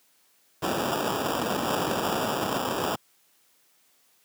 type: noise with sample-and-hold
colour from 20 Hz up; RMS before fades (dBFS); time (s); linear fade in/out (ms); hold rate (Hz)
blue; -27; 0.62-2.96; 10; 2100
effects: white hiss -64 dBFS RMS until 4.24 s + high-pass 150 Hz 12 dB/octave